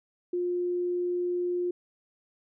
sine tone, 354.7 Hz, F4, 27 cents sharp, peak -26 dBFS, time 0.33-1.71 s, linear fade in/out 5 ms, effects none

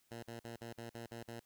10% pulse tone bursts, 116.54 Hz, A#2, in tune, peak -37 dBFS, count 8, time 0.11-1.399 s, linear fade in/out 5 ms, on 120 ms, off 47 ms, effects white hiss -74 dBFS RMS until 1.45 s

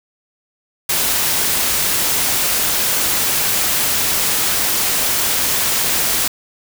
white noise, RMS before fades -17 dBFS, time 0.89-6.28 s, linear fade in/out 5 ms, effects none

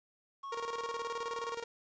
triangle tone, 1100 Hz, C#6, 14 cents flat, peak -38 dBFS, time 0.43-1.55 s, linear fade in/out 10 ms
sawtooth tone with tremolo, 466.9 Hz, A#4, 3 cents sharp, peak -32 dBFS, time 0.52-1.64 s, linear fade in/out 5 ms, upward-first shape square, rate 19 Hz, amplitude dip 70%
effects resampled to 16000 Hz + 11-bit

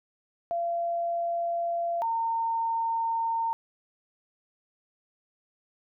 sine tone pair in turn, 684 / 913 Hz, F5 / A#5, -36 / -36 cents, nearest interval perfect fourth, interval 500 cents, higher second, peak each -26 / -25 dBFS, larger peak second, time 0.51-2.02 / 2.02-3.53 s, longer neither, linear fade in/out 0 ms, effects none

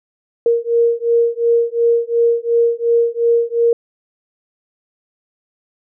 sine beating tone pair, 466.2 / 469 Hz, A#4 / A#4, 0 / +11 cents, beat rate 2.8 Hz, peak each -15 dBFS, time 0.46-3.73 s, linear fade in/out 2 ms, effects none

